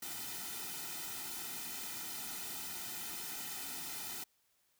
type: noise with comb filter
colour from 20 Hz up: white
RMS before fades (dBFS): -43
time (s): 0.02-4.24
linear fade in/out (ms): 5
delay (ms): 1.8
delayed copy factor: -0.9
effects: white hiss -75 dBFS RMS until 4.79 s